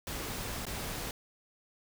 pink noise with dropouts, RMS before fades -38 dBFS, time 0.07-1.11 s, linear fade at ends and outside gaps 2 ms, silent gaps 0.654-0.666 s, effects none

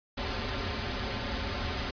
pink noise with comb filter, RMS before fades -33 dBFS, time 0.17-1.91 s, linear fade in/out 10 ms, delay 6.2 ms, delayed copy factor -0.85, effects resampled to 11025 Hz

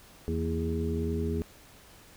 harmonic tone with a mistuned harmonic, 82.41 Hz, E2, in tune, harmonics 1 / 2 / 3 / 4 / 5, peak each -31 / -36 / -34 / -38 / -34 dBFS, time 0.28-1.42 s, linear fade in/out 0 ms, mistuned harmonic 3, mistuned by -85 cents, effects pink hiss -54 dBFS RMS until 2.16 s

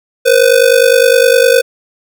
square ring-modulated tone, 502 Hz, B4, 28 cents sharp, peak -3 dBFS, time 0.25-1.62 s, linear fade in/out 20 ms, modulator 24.9 Hz, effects none

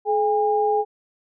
sine tone pair together, 426.5 / 810 Hz, G#4 / G#5, +46 / -43 cents, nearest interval major seventh, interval 1111 cents, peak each -20 dBFS, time 0.05-0.85 s, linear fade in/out 50 ms, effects none

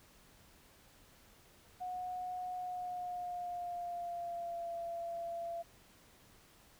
sine tone with pitch glide, 729 to 680.2 Hz, F#5 to F5, -26 to -46 cents, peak -38 dBFS, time 1.8-5.63 s, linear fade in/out 20 ms, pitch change -120 cents, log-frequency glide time 2.55-4.77 s, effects pink hiss -63 dBFS RMS until 6.79 s

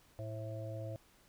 harmonic tone with a mistuned harmonic, 110 Hz, A2, in tune, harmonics 1 / 3 / 5 / 6, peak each -41 / -51 / -47 / -48 dBFS, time 0.19-0.96 s, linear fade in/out 0 ms, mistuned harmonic 5, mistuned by -36 cents, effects pink hiss -66 dBFS RMS until 1.28 s

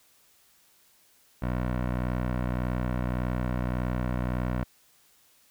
15% pulse tone with low-pass filter, 61.74 Hz, B1, in tune, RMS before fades -29 dBFS, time 1.42-4.64 s, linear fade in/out 5 ms, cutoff 1700 Hz, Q 0.95, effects white hiss -62 dBFS RMS until 5.5 s

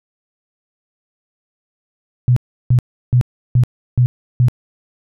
sine tone bursts, 123.8 Hz, B2, 5 cents sharp, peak -8 dBFS, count 6, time 2.28-4.484 s, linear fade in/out 0 ms, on 84 ms, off 340 ms, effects none

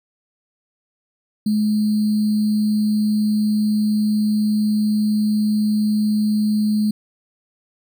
sine tone with sample-and-hold, 212.1 Hz, G#3, 37 cents sharp, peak -15 dBFS, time 1.46-6.91 s, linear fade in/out 5 ms, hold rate 4410 Hz, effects none

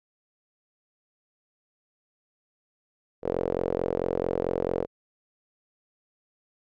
sawtooth tone with band-pass filter, 44.52 Hz, F1, 34 cents sharp, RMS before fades -28 dBFS, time 3.22-4.87 s, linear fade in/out 50 ms, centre 480 Hz, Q 4, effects none

